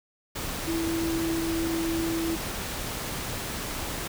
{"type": "tone in noise", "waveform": "sine", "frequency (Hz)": 329.6, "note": "E4", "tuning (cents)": 0, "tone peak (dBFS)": -26, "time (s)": [0.67, 2.36], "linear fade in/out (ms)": 10, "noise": "pink", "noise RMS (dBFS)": -33, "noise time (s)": [0.35, 4.08], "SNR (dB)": 4, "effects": []}